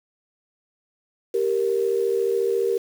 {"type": "tone pair together", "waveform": "sine", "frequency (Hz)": [392, 466.2], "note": ["G4", "A#4"], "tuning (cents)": [0, 0], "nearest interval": "minor third", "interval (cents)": 300, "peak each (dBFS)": -22, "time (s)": [1.34, 2.78], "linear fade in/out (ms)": 5, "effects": ["7-bit"]}